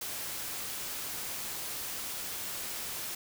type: noise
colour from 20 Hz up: white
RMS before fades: -38 dBFS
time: 0.01-3.15 s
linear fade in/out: 5 ms
effects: none